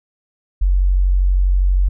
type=tone; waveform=sine; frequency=46.25 Hz; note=F#1; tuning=in tune; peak=-11 dBFS; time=0.61-1.89 s; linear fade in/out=10 ms; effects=none